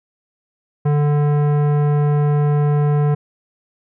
sine tone with tanh clipping, 146.9 Hz, D3, 1 cent sharp, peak -15 dBFS, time 0.85-3.15 s, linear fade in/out 10 ms, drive 16 dB, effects none

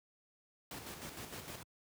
pink noise with tremolo, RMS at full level -45 dBFS, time 0.71-1.63 s, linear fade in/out 2 ms, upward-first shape square, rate 6.5 Hz, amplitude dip 45%, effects high-pass 80 Hz 12 dB/octave

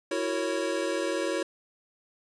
square chord, F# dominant seventh, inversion third, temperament equal with one note detuned, 329.6 / 370 / 460 / 554.4 Hz, E4 / F#4 / A#4 / C#5, 0 / 0 / -23 / 0 cents, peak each -33 / -34 / -36 / -32 dBFS, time 0.11-1.43 s, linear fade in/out 5 ms, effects resampled to 22050 Hz + 10-bit

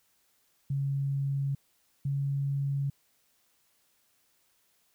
sine tone pair in turn, 138.59 / 139.47 Hz, C#3 / C#3, 0 / +11 cents, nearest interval unison, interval 11 cents, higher second, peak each -27 dBFS, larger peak neither, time 0.7-1.55 / 2.05-2.9 s, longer neither, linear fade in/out 5 ms, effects white hiss -70 dBFS RMS until 4.94 s

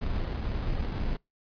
brown noise with sample-and-hold, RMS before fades -30 dBFS, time 0.01-1.17 s, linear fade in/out 10 ms, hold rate 2450 Hz, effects noise-tail reverb RT60 0.2 s tail -25 dB re dry + resampled to 11025 Hz

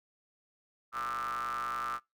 square ring-modulated tone, 61.74 Hz, B1, in tune, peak -31 dBFS, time 0.92-2 s, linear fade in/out 50 ms, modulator 1260 Hz, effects noise-tail reverb RT60 0.2 s tail -24 dB re dry

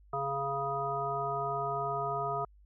harmonic tone, 138.59 Hz, C#3, in tune, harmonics 1 / 3 / 5 / 7 / 9, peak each -41 / -38 / -35 / -39 / -35 dBFS, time 0.13-2.45 s, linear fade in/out 5 ms, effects added 50 Hz sine -56 dBFS peak until 2.65 s

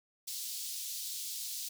pink high-pass noise, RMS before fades -40 dBFS, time 0.27-1.69 s, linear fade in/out 10 ms, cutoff 3900 Hz, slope 24 dB/octave, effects none

